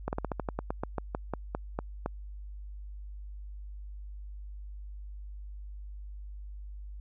slowing click train, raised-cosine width 1 ms, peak -17 dBFS, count 16, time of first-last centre 0.08-2.06 s, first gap 49 ms, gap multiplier 1.13, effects added 50 Hz sine -40 dBFS peak until 7 s

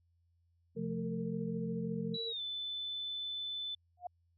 sine chord, F major, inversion second, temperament equal, 130.81 / 174.61 / 220 Hz, C3 / F3 / A3, 0 / 0 / 0 cents, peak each -44 / -38 / -39 dBFS, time 0.75-2.18 s, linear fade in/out 50 ms
sine tone with tremolo, 456.4 Hz, A#4, 37 cents flat, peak -39 dBFS, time 0.76-2.33 s, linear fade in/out 10 ms, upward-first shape triangle, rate 14 Hz, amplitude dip 50%
sine tone with pitch glide, 3921 to 3513 Hz, B7 to A7, -13 to -3 cents, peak -37 dBFS, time 2.14-3.75 s, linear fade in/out 5 ms, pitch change -190 cents, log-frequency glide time 2.27-2.41 s
sine tone with exponential growth, 714 Hz, F5, 38 cents sharp, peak -34 dBFS, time 3.97-4.07 s, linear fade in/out 5 ms, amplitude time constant 20 ms
effects added 85 Hz sine -70 dBFS peak until 4.37 s

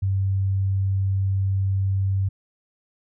sine tone, 96.8 Hz, G2, 21 cents flat, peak -19 dBFS, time 0.02-2.29 s, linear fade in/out 10 ms, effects none

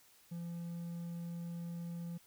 triangle tone, 170.6 Hz, F3, 40 cents flat, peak -38 dBFS, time 0.31-2.18 s, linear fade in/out 10 ms, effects white hiss -65 dBFS RMS until 2.26 s

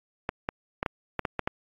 clicks, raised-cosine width 0.5 ms, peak -12 dBFS, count 8, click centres 0.291 / 0.489 / 0.829 / 0.862 / 1.193 / 1.252 / 1.393 / 1.475 s, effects AAC 32 kbps

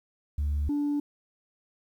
sine tone pair in turn, 73 / 290.6 Hz, D2 / D4, -10 / -18 cents, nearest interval 2 octaves, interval 2392 cents, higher second, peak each -23 dBFS, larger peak neither, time 0.38-0.69 / 0.69-1 s, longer neither, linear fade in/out 5 ms, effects tanh soft clip ceiling -23 dBFS + 10-bit

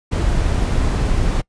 brown noise, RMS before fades -17 dBFS, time 0.11-1.42 s, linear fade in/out 20 ms, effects noise-tail reverb RT60 0.1 s tail -23 dB re dry + resampled to 22050 Hz

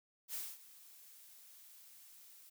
blue noise with ADSR envelope, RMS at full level -41 dBFS, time 0.28-2.5 s, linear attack 66 ms, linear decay 230 ms, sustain -18 dB, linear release 13 ms, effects none

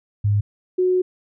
sine tone pair in turn, 102.9 / 366.7 Hz, G#2 / F#4, -16 / -15 cents, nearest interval octave + minor seventh, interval 2201 cents, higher second, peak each -15 dBFS, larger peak neither, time 0.24-0.41 / 0.78-1.02 s, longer second, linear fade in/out 10 ms, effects none

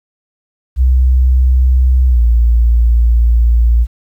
sine tone with pitch glide, 63.7 to 58.08 Hz, C2 to A#1, -46 to -6 cents, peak -6 dBFS, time 0.76-3.87 s, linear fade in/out 50 ms, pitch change -160 cents, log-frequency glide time 2.08-2.21 s, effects 8-bit

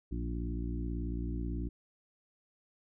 harmonic tone with a mistuned harmonic, 58.3 Hz, A#1, 1 cent sharp, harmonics 1 / 2 / 3 / 4 / 5 / 6, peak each -35 / -42 / -43 / -45 / -42 / -47 dBFS, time 0.11-1.69 s, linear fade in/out 10 ms, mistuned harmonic 3, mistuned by +37 cents, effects none

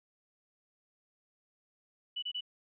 sine tone bursts, 2960 Hz, F#7, in tune, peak -34 dBFS, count 3, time 2.16-2.409 s, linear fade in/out 10 ms, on 65 ms, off 27 ms, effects none

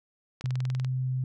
click train, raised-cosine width 0.2 ms, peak -23 dBFS, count 10, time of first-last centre 0.41-0.847 s, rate 20.6 Hz
sine tone with pitch glide, 127.8 to 128.99 Hz, C3 to C3, -40 to -24 cents, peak -26 dBFS, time 0.44-1.24 s, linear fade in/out 2 ms, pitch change +16 cents, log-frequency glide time 0.65-0.84 s
effects none

